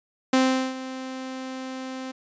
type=tone with ADSR envelope; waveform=sawtooth; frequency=260.7 Hz; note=C4; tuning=6 cents flat; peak=-12 dBFS; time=0.33-2.12 s; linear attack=5 ms; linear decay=400 ms; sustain=-16 dB; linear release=13 ms; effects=resampled to 16000 Hz